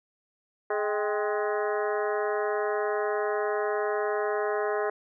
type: harmonic tone with a mistuned harmonic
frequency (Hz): 210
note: G#3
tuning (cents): +19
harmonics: 2 / 3 / 4 / 5 / 6 / 7 / 8 / 9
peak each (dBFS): -28 / -32 / -34 / -36 / -38 / -39 / -40 / -41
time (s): 0.7-4.9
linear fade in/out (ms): 5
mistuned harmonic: 4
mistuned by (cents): -99
effects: none